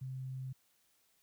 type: tone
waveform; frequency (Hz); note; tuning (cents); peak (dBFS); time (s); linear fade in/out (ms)
sine; 130.81; C3; 0; -39; 0.01-0.53; 10
effects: white hiss -73 dBFS RMS until 1.22 s